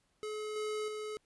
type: tone with level steps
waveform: square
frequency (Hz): 427.1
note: G#4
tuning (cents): +48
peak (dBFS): -38 / -35 / -39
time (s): 0.23-1.17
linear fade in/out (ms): 0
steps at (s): 0.56 / 0.88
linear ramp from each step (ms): 2
effects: pink hiss -75 dBFS RMS until 1.25 s + resampled to 24000 Hz